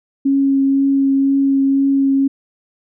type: tone with vibrato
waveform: sine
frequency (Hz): 273.7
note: C#4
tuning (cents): -22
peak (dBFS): -11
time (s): 0.25-2.28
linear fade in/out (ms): 10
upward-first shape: triangle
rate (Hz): 2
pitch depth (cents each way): 12
effects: none